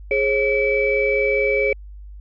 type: tone cluster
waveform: sine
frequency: 416.5 / 541 / 2300 Hz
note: G#4 / C#5 / D7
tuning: +5 / -42 / -37 cents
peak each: -20 dBFS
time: 0.11-1.73 s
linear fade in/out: 2 ms
effects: tanh soft clip ceiling -6 dBFS + added 50 Hz sine -35 dBFS peak until 2.2 s